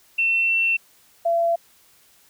sine tone pair in turn, 2699 / 676.7 Hz, E7 / E5, +40 / +45 cents, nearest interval 2 octaves, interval 2395 cents, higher first, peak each -17 / -17 dBFS, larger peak neither, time 0.18-0.77 / 1.25-1.56 s, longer first, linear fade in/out 10 ms, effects white hiss -56 dBFS RMS until 2.29 s

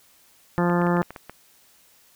harmonic tone, 174.61 Hz, F3, in tune, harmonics 1 / 2 / 3 / 4 / 5 / 6 / 7 / 8 / 9 / 10, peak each -21 / -25 / -28 / -32 / -29 / -33 / -32 / -35 / -40 / -35 dBFS, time 0.58-1.02 s, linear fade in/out 0 ms
clicks, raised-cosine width 0.5 ms, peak -21 dBFS, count 8, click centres 0.698 / 0.817 / 0.868 / 0.969 / 1.029 / 1.106 / 1.162 / 1.296 s
effects white hiss -57 dBFS RMS until 2.15 s

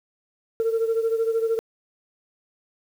sine beating tone pair, 450.4 / 463.4 Hz, A4 / A#4, +40 / -10 cents, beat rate 13 Hz, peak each -20 / -25 dBFS, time 0.6-1.59 s, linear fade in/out 0 ms, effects tanh soft clip ceiling -16 dBFS + 8-bit

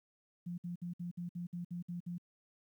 sine tone bursts, 174.61 Hz, F3, in tune, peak -38 dBFS, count 10, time 0.46-2.182 s, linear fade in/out 10 ms, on 120 ms, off 58 ms, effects 12-bit

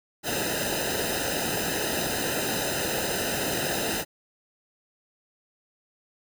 pink noise with comb filter, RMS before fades -28 dBFS, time 0.23-4.05 s, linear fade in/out 50 ms, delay 0.89 ms, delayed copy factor -1, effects none

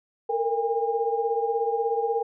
sine tone cluster, 451.4 / 467.9 / 808 Hz, A4 / A#4 / G#5, +44 / +6 / -48 cents, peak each -27 dBFS, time 0.29-2.23 s, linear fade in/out 10 ms, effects none

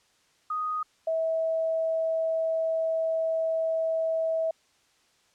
sine tone pair in turn, 1244.5 / 648.3 Hz, D#6 / E5, 0 / -29 cents, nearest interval major seventh, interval 1129 cents, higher first, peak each -27 / -24 dBFS, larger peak second, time 0.5-0.83 / 1.07-4.51 s, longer second, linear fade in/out 5 ms, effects white hiss -65 dBFS RMS until 5.34 s + low-pass 7000 Hz 12 dB/octave

